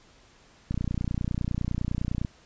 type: click train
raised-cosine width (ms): 5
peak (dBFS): -16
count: 47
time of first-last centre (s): 0.71-2.248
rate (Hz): 29.9
effects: pink hiss -57 dBFS RMS until 2.45 s + resampled to 16000 Hz